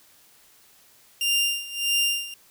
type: tone with tremolo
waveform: sawtooth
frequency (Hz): 2794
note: F7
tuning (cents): 0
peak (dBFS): -16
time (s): 1.21-2.34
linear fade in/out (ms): 2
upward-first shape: sine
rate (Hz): 1.6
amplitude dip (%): 85
effects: white hiss -56 dBFS RMS until 2.5 s